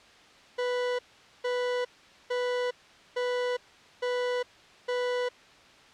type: tone bursts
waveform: 40% pulse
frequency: 493.9 Hz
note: B4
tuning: in tune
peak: -26 dBFS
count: 6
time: 0.58-5.29 s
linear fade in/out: 10 ms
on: 410 ms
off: 450 ms
effects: white hiss -54 dBFS RMS until 5.93 s + low-pass 4000 Hz 12 dB/octave